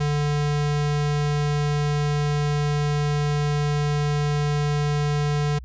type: tone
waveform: square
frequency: 146.83 Hz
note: D3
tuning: in tune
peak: -21 dBFS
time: 0-5.59 s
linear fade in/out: 10 ms
effects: added 62 Hz sine -36 dBFS peak until 5.64 s + resampled to 16000 Hz